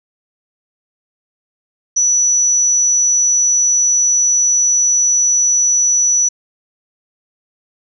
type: tone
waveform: sine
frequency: 5920 Hz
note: F#8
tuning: in tune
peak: -10 dBFS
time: 1.96-6.29 s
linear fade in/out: 10 ms
effects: none